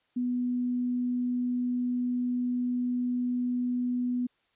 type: tone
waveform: sine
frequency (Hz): 246.8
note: B3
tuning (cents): -1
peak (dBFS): -26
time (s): 0.16-4.27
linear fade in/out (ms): 10
effects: white hiss -71 dBFS RMS until 4.55 s + resampled to 8000 Hz